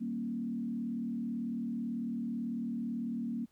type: tone with frequency modulation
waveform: sine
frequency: 233.1 Hz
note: A#3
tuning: in tune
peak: -33 dBFS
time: 0-3.46 s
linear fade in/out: 20 ms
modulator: 38.1 Hz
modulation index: 0.87
effects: pink hiss -73 dBFS RMS until 3.51 s